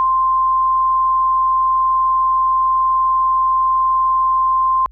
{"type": "tone", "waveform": "sine", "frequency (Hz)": 1046.5, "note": "C6", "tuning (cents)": 0, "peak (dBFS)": -12, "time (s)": [0, 4.86], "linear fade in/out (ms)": 0, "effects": ["added 54 Hz sine -40 dBFS peak until 4.91 s"]}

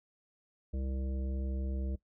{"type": "harmonic tone with a mistuned harmonic", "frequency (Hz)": 65.7, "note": "C2", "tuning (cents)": 8, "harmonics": [1, 3, 5, 7, 9], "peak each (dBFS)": [-33, -43, -47, -50, -52], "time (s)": [0.73, 1.96], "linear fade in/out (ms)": 10, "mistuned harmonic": 1, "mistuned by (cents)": 30, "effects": ["noise-tail reverb RT60 0.1 s tail -18 dB re dry"]}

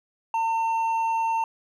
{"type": "tone with hard clipping", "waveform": "sine", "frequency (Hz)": 905, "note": "A5", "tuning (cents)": 48, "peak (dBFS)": -23, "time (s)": [0.34, 1.44], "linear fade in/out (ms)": 2, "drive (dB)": 4, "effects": []}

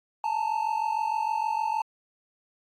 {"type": "tone pair together", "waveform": "triangle", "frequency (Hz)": [861.5, 908], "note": ["A5", "A#5"], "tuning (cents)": [-37, -46], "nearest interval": "minor second", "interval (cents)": 91, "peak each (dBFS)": [-26, -26], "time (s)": [0.24, 1.82], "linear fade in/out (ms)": 2, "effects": ["AAC 48 kbps"]}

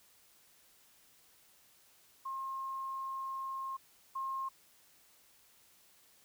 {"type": "tone pair in turn", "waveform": "sine", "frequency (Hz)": [1069, 1069], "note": ["C6", "C6"], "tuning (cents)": [37, 37], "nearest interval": "unison", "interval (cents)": 0, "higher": "neither", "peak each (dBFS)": [-37, -35], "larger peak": "second", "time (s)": [[2.25, 3.77], [4.15, 4.49]], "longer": "first", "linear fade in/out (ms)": 10, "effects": ["white hiss -65 dBFS RMS until 6.24 s"]}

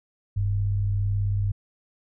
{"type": "tone pair together", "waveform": "sine", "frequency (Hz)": [42.26, 100.5], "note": ["E1", "G2"], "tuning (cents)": [44, 44], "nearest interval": "octave + minor third", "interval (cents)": 1500, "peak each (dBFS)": [-29, -22], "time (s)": [0.36, 1.52], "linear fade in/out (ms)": 10, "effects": []}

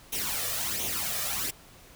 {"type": "noise with flanger", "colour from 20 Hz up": "white", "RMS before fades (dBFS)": -31, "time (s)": [0.12, 1.51], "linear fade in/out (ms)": 10, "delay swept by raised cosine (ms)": [0.31, 1.71], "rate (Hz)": 1.4, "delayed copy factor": 0.65, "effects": ["pink hiss -53 dBFS RMS until 1.95 s"]}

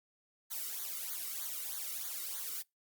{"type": "noise with flanger", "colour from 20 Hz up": "blue", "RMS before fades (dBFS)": -40, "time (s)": [0.5, 2.63], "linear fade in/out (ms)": 20, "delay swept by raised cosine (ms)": [0.37, 1.21], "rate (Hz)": 3.2, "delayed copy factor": -0.9, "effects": ["noise-tail reverb RT60 0.2 s tail -26 dB re dry", "Opus 48 kbps"]}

